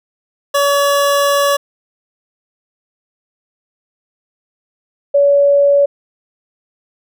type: tone pair in turn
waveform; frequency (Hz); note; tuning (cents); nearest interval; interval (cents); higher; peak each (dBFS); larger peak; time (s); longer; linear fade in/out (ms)
25% pulse / sine; 567 / 567; C#5 / C#5; +39 / +39; unison; 0; neither; -7; neither; 0.54-1.57 / 5.14-5.86; first; 10
effects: none